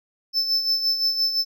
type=tone with tremolo; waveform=triangle; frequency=5274 Hz; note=E8; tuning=in tune; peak=-16 dBFS; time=0.33-1.45 s; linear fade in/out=50 ms; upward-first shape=sine; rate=5.8 Hz; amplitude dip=60%; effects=none